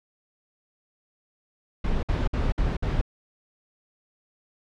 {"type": "noise bursts", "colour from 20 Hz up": "brown", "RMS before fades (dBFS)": -24, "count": 5, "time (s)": [1.84, 3.014], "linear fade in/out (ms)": 5, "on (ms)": 190, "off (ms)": 56, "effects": ["low-pass 4000 Hz 12 dB/octave"]}